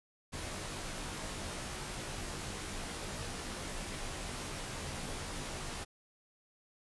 pink noise with comb filter, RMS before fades -41 dBFS, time 0.32-5.85 s, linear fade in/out 20 ms, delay 18 ms, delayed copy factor -0.75, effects resampled to 24000 Hz

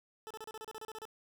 20% pulse tone bursts, 437.3 Hz, A4, 11 cents flat, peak -38 dBFS, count 12, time 0.27-1.053 s, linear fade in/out 0 ms, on 35 ms, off 33 ms, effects 11-bit

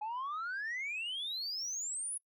sine exponential sweep, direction up, 830.6 to 10548 Hz, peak -34 dBFS, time 0.01-2.18 s, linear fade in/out 10 ms, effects noise-tail reverb RT60 0.1 s tail -24 dB re dry + tanh soft clip ceiling -34 dBFS

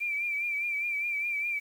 sine tone with vibrato, 2349 Hz, D7, in tune, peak -28 dBFS, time 0-1.6 s, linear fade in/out 20 ms, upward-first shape triangle, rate 4.9 Hz, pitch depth 61 cents each way, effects 9-bit

